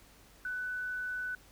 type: tone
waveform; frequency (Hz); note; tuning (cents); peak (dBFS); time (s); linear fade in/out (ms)
sine; 1495; F#6; +17; -34; 0.45-1.35; 2
effects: added 49 Hz sine -62 dBFS peak until 1.51 s + pink hiss -60 dBFS RMS until 1.51 s